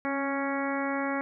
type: harmonic tone with a mistuned harmonic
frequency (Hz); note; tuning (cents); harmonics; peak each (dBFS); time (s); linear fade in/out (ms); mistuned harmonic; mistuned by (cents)
277.2; C#4; 0; 1 / 2 / 3 / 4 / 5 / 6 / 7 / 8; -31 / -34 / -36 / -37 / -38 / -39 / -39 / -40; 0.05-1.21; 0; 1; -22
effects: none

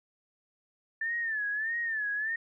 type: tone with vibrato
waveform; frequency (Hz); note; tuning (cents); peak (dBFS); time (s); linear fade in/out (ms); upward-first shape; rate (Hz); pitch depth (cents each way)
sine; 1766; A6; +6; -29; 1.01-2.36; 5; sine; 1.6; 110
effects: none

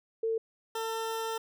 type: tone pair in turn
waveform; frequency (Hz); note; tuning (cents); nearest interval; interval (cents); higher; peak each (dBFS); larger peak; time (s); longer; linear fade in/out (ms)
sine / 20% pulse; 449.2 / 449.2; A4 / A4; +36 / +36; unison; 0; neither; -27; neither; 0.23-0.38 / 0.75-1.38; second; 5
effects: none

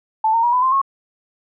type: tone with pitch steps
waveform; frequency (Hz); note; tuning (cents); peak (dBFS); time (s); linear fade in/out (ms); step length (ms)
sine; 878 / 916.9 / 957.5 / 999.9 / 1044.1 / 1090.4; A5 / A#5 / A#5 / B5 / C6 / C#6; -4 / -29 / +46 / +21 / -4 / -29; -13; 0.24-0.816; 5; 96
effects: none

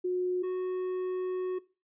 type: tone pair in turn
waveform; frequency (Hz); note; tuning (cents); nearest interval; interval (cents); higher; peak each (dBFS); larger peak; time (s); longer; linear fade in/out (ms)
sine / triangle; 362.9 / 368.2; F#4 / F#4; -34 / -8; unison; 26; second; -27; neither; 0.04-0.43 / 0.43-1.59; second; 10
effects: noise-tail reverb RT60 0.3 s tail -19 dB re dry + resampled to 8000 Hz

